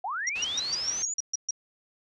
sine linear sweep, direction up, 692 to 7040 Hz, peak -29 dBFS, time 0.04-1.14 s, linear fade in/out 5 ms
sine tone bursts, 5700 Hz, F8, 34 cents sharp, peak -25 dBFS, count 9, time 0.27-1.508 s, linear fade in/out 2 ms, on 22 ms, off 130 ms
white low-pass noise, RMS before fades -43 dBFS, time 0.35-1.03 s, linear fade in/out 10 ms, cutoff 5200 Hz, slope 24 dB/octave
effects none

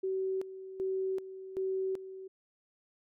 sine tone with tremolo, 380.3 Hz, F#4, 48 cents sharp, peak -30 dBFS, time 0.03-2.28 s, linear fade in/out 10 ms, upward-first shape square, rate 1.3 Hz, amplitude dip 75%, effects none

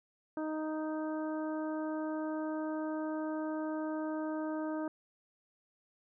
harmonic tone, 311.1 Hz, D#4, in tune, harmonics 1 / 2 / 3 / 4 / 5, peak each -35 / -40 / -45 / -48 / -50 dBFS, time 0.37-4.88 s, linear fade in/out 2 ms, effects none

